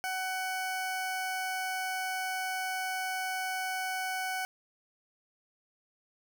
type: tone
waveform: 20% pulse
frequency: 750 Hz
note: F#5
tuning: 23 cents sharp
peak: -27 dBFS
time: 0.04-4.45 s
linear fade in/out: 0 ms
effects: none